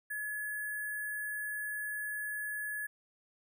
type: tone with sample-and-hold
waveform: sine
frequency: 1700 Hz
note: G#6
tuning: 40 cents sharp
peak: -35 dBFS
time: 0.1-2.87 s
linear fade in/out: 10 ms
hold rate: 11025 Hz
effects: none